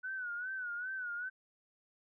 sine tone with vibrato, 1480 Hz, F#6, in tune, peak -37 dBFS, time 0.03-1.3 s, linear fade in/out 20 ms, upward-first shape sine, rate 2.5 Hz, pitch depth 87 cents each way, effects none

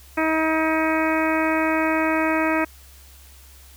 harmonic tone with a mistuned harmonic, 317.8 Hz, D#4, 37 cents sharp, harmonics 1 / 2 / 3 / 4 / 5 / 6 / 7 / 8, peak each -22 / -25 / -27 / -28 / -29 / -30 / -30 / -31 dBFS, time 0.17-2.65 s, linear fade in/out 10 ms, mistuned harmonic 8, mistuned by -21 cents, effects added 67 Hz sine -46 dBFS peak until 3.76 s + white hiss -50 dBFS RMS until 3.76 s

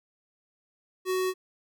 square tone, 372 Hz, F#4, 9 cents sharp, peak -26 dBFS, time 1.05-1.34 s, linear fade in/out 50 ms, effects none

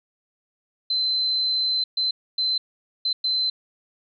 sine tone bursts at uneven times, 4068 Hz, C8, 50 cents flat, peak -20 dBFS, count 5, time 0.9-1.84 / 1.97-2.11 / 2.38-2.58 / 3.05-3.13 / 3.24-3.5 s, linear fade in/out 5 ms, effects none

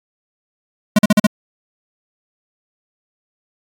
square tone bursts, 210 Hz, G#3, 19 cents sharp, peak -8 dBFS, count 5, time 0.96-1.268 s, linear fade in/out 5 ms, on 28 ms, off 42 ms, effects AAC 64 kbps

